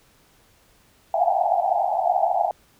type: band-pass noise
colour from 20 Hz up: pink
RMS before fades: -21 dBFS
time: 1.14-2.51 s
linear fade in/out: 2 ms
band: 670 to 830 Hz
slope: 96 dB/octave
effects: pink hiss -58 dBFS RMS until 2.79 s